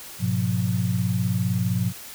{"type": "chord", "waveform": "sine", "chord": "F diminished", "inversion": "first", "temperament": "equal with one note detuned", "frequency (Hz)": [103.83, 123.47, 179.01], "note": ["Ab2", "Cb3", "F3"], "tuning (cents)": [0, 0, 43], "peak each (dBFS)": -25, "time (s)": [0.19, 1.93], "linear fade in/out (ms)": 50, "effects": ["white hiss -40 dBFS RMS until 2.14 s"]}